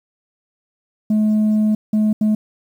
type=tone bursts at uneven times; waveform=sine; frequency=214.1 Hz; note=A3; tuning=47 cents flat; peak=-10 dBFS; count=3; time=1.1-1.75 / 1.93-2.13 / 2.21-2.35 s; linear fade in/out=5 ms; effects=tanh soft clip ceiling -12 dBFS + 8-bit